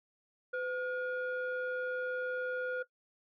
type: tone pair together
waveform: sine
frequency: 506.3 / 1432 Hz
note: B4 / F6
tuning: +43 / +43 cents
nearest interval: octave + tritone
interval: 1800 cents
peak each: -34 / -34 dBFS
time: 0.53-2.83 s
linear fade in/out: 10 ms
effects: noise-tail reverb RT60 0.1 s tail -19 dB re dry + tanh soft clip ceiling -29 dBFS